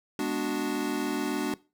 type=chord; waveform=square; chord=G# half-diminished seventh; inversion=none; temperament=equal; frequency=207.7 / 246.9 / 293.7 / 370 Hz; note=G#3 / B3 / D4 / F#4; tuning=0 / 0 / 0 / 0 cents; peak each=-37 / -35 / -31 / -34 dBFS; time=0.19-1.54 s; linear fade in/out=2 ms; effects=noise-tail reverb RT60 0.3 s tail -20 dB re dry